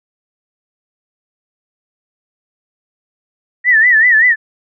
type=tone with vibrato; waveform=sine; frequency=1863 Hz; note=A#6; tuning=2 cents flat; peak=-6 dBFS; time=3.64-4.36 s; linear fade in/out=50 ms; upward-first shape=sine; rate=5.2 Hz; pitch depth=130 cents each way; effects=none